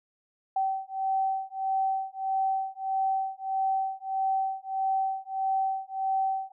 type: beating tone pair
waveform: sine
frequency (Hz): 769 / 770.6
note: G5 / G5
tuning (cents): -33 / -30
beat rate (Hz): 1.6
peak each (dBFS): -29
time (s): 0.56-6.52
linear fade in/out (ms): 5
effects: none